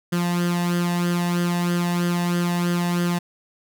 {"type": "tone with flanger", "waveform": "sawtooth", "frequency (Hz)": 174.61, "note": "F3", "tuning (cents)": 0, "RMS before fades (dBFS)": -22, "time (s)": [0.12, 3.19], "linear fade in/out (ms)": 10, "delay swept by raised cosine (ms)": [0.62, 1.12], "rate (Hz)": 3.1, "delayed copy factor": 0.65, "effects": []}